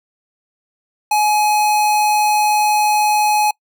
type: tone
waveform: square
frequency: 843 Hz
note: G#5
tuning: 26 cents sharp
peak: -13 dBFS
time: 1.11-3.51 s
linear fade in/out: 5 ms
effects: noise-tail reverb RT60 0.1 s tail -25 dB re dry